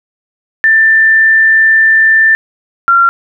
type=tone pair in turn; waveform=sine; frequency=1779 / 1375.9 Hz; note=A6 / F6; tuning=+19 / -26 cents; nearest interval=major third; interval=445 cents; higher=first; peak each=-4 dBFS; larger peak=neither; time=0.64-2.35 / 2.88-3.09 s; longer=first; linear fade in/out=0 ms; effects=none